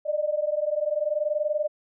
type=tone pair together; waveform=sine; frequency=591.5 / 612 Hz; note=D5 / D#5; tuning=+12 / -29 cents; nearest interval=minor second; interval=59 cents; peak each=-26 dBFS; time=0.05-1.68 s; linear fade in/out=20 ms; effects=none